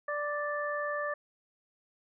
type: harmonic tone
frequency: 587.3 Hz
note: D5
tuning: in tune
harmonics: 1 / 2 / 3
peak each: -34 / -36 / -36 dBFS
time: 0.08-1.14 s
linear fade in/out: 5 ms
effects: none